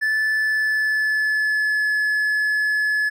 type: tone with pitch glide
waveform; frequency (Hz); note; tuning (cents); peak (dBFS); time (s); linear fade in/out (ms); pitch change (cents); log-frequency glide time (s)
triangle; 1745 to 1712.1; A6 to A6; -15 to -48; -16; 0.01-3.1; 20; -33; 0.32-1.9
effects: none